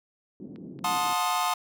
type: band-pass noise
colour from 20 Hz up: pink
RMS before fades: -42 dBFS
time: 0.4-1.13 s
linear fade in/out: 0 ms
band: 170 to 340 Hz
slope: 24 dB/octave
type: click train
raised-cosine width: 0.3 ms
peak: -36 dBFS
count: 4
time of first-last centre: 0.56-1.251 s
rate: 4.34 Hz
type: chord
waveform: 45% pulse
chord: F# diminished seventh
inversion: none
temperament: equal with one note detuned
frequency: 723.5 / 880 / 1046.5 / 1244.5 Hz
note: F#5 / A5 / C6 / Eb6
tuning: -39 / 0 / 0 / 0 cents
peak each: -30 dBFS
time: 0.84-1.54 s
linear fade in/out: 5 ms
effects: none